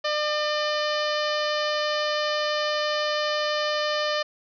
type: harmonic tone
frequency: 601 Hz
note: D5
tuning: 40 cents sharp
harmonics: 1 / 2 / 3 / 4 / 5 / 6 / 7 / 8 / 9 / 10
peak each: -26 / -30 / -31 / -38 / -33 / -38 / -36 / -35 / -43 / -47 dBFS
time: 0.04-4.23 s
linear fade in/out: 10 ms
effects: none